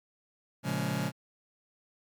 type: chord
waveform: sawtooth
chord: Bb minor seventh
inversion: none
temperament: just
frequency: 116.54 / 139.85 / 174.81 / 209.8 Hz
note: Bb2 / Db3 / F3 / Ab3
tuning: 0 / +16 / +2 / +18 cents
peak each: -33 / -29 / -30 / -31 dBFS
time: 0.63-1.12 s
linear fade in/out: 50 ms
effects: MP3 96 kbps